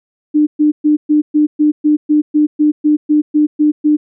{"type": "tone bursts", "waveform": "sine", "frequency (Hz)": 300.5, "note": "D4", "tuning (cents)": 40, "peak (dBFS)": -7, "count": 15, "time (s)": [0.34, 3.97], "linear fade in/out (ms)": 20, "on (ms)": 130, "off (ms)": 120, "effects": []}